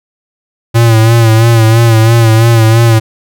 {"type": "tone with vibrato", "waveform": "square", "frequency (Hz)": 113.8, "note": "A#2", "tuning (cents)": -41, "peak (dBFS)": -4, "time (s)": [0.74, 3], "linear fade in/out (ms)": 20, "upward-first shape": "sine", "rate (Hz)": 3, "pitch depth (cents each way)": 51, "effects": []}